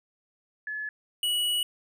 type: tone pair in turn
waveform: sine / square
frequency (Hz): 1713 / 2930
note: A6 / F#7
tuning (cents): -47 / -18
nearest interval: major sixth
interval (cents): 929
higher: second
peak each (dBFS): -31 / -25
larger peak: second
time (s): 0.67-0.89 / 1.23-1.63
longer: second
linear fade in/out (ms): 2
effects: none